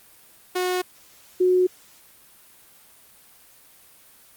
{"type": "tone pair in turn", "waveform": ["sawtooth", "sine"], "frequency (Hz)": [364.1, 365.6], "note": ["F#4", "F#4"], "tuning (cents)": [-28, -21], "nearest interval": "unison", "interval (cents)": 7, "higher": "second", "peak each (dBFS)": [-18, -15], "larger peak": "second", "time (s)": [[0.55, 0.82], [1.4, 1.67]], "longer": "neither", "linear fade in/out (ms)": 10, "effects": ["white hiss -52 dBFS RMS until 4.36 s", "Opus 32 kbps"]}